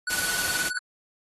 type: tone with tremolo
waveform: square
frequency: 1480 Hz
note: F#6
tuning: in tune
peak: -25 dBFS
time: 0.07-0.79 s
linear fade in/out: 2 ms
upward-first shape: triangle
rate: 19 Hz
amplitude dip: 95%
type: noise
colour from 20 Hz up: white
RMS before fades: -28 dBFS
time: 0.1-0.69 s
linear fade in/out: 5 ms
effects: AAC 32 kbps